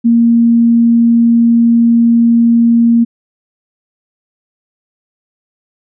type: tone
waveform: sine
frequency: 233.1 Hz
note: A#3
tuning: in tune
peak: -5 dBFS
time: 0.04-3.05 s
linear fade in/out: 20 ms
effects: none